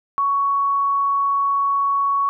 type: tone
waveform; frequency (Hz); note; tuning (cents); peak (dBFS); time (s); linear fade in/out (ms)
sine; 1116; C#6; +11; -16; 0.18-2.29; 0
effects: none